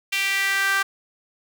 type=tone with high-pass filter sweep; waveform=sawtooth; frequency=392 Hz; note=G4; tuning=in tune; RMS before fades=-22 dBFS; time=0.12-0.83 s; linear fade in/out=10 ms; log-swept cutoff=2500 to 1400 Hz; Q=3.8; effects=none